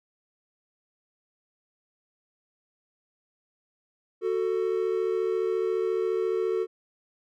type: tone pair together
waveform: triangle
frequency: 370.6 / 445 Hz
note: F#4 / A4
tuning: +3 / +20 cents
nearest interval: minor third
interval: 317 cents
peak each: -25 dBFS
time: 4.21-6.67 s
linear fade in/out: 50 ms
effects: none